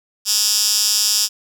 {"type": "tone with high-pass filter", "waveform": "10% pulse", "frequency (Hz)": 210, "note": "G#3", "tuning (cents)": 19, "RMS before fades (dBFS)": -17, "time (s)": [0.25, 1.29], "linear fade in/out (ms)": 50, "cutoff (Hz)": 5400, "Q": 2.5, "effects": []}